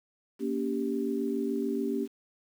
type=chord; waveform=sine; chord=G diminished; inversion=first; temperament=just; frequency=235.2 / 282.2 / 392 Hz; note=Bb3 / Db4 / G4; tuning=+16 / +31 / 0 cents; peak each=-32 dBFS; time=0.39-2.08 s; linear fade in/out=50 ms; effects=9-bit